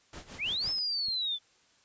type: noise with tremolo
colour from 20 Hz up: pink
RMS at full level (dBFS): -44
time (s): 0.13-0.79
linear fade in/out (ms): 2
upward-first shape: sine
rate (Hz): 6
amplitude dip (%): 80
type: linear two-way sweep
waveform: sine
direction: up then down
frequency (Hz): 1969 to 5274 to 3449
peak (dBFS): -29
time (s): 0.38-1.39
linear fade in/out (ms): 50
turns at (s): 0.7
type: clicks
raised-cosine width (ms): 5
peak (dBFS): -39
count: 2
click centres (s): 0.676 / 1.085
effects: white hiss -65 dBFS RMS until 1.84 s + resampled to 16000 Hz